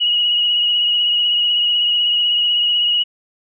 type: tone with vibrato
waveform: sine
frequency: 2900 Hz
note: F#7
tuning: 35 cents flat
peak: -13 dBFS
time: 0-3.04 s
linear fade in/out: 20 ms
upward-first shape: triangle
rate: 16 Hz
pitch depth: 29 cents each way
effects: none

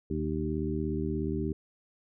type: harmonic tone with a mistuned harmonic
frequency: 76.9 Hz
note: D#2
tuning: 20 cents flat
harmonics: 1 / 2 / 3 / 4 / 5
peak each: -35 / -35 / -35 / -35 / -35 dBFS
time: 0.1-1.53 s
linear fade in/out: 5 ms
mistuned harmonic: 5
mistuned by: +19 cents
effects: none

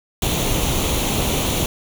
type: noise with comb filter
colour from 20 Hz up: pink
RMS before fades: -20 dBFS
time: 0.22-1.66 s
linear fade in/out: 2 ms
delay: 0.3 ms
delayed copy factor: +0.6
effects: none

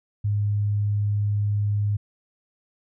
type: tone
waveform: sine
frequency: 103.2 Hz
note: G#2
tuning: 10 cents flat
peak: -20 dBFS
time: 0.24-1.97 s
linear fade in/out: 10 ms
effects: none

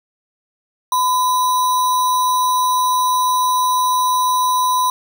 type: tone with sample-and-hold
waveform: sine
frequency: 1007 Hz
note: B5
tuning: 33 cents sharp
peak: -13 dBFS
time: 0.92-4.9 s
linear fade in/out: 2 ms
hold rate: 4900 Hz
effects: none

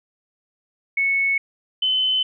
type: tone pair in turn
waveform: sine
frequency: 2207 / 3042 Hz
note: C#7 / F#7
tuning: -8 / +47 cents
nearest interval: tritone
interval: 555 cents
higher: second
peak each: -17 dBFS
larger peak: neither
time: 0.97-1.38 / 1.82-2.23 s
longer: neither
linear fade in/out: 5 ms
effects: none

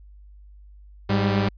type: tone pair together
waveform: sawtooth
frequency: 102.31 / 196 Hz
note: G#2 / G3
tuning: -25 / 0 cents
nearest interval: major seventh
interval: 1125 cents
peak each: -18 dBFS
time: 1.09-1.49 s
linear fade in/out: 10 ms
effects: added 50 Hz sine -44 dBFS peak until 1.57 s + resampled to 11025 Hz

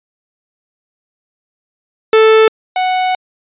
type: tone pair in turn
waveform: 45% pulse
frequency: 440 / 740 Hz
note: A4 / F#5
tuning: 0 / 0 cents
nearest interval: major sixth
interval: 900 cents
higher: second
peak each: -5 / -12 dBFS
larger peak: first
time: 2.13-2.48 / 2.76-3.15 s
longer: second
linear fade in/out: 2 ms
effects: resampled to 8000 Hz

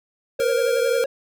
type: tone with vibrato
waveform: triangle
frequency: 523.3 Hz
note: C5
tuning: in tune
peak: -19 dBFS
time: 0.39-1.06 s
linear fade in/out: 5 ms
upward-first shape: triangle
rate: 11 Hz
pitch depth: 100 cents each way
type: tone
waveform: square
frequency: 468.4 Hz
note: A#4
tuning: 8 cents sharp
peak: -21 dBFS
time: 0.4-1.04 s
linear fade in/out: 0 ms
effects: none

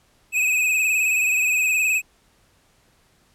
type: tone with vibrato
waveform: square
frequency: 2540 Hz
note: D#7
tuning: 35 cents sharp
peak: -18 dBFS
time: 0.32-2.02 s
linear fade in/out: 50 ms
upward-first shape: sine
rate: 19 Hz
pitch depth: 55 cents each way
effects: pink hiss -60 dBFS RMS until 3.34 s + low-pass 12000 Hz 12 dB/octave

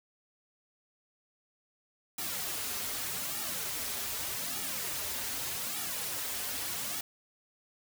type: noise with flanger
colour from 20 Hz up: white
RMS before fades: -36 dBFS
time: 2.18-7.01 s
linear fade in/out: 5 ms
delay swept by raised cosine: 1.9 to 6.3 ms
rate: 0.83 Hz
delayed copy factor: -0.85
effects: none

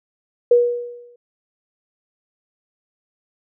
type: tone with exponential decay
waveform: sine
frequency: 481.9 Hz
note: B4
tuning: 43 cents flat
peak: -7 dBFS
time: 0.51-1.16 s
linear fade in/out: 5 ms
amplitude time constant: 140 ms
effects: none

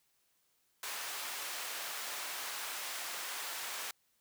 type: high-pass noise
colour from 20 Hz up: pink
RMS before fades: -41 dBFS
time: 0.83-3.91 s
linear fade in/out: 2 ms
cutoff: 960 Hz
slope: 12 dB/octave
effects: white hiss -75 dBFS RMS until 4.2 s

